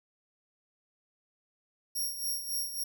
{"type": "tone with tremolo", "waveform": "5% pulse", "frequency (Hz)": 5588, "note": "F8", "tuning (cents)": 0, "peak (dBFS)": -24, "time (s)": [1.95, 2.84], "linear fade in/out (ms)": 10, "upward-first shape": "sine", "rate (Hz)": 3.6, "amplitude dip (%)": 65, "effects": []}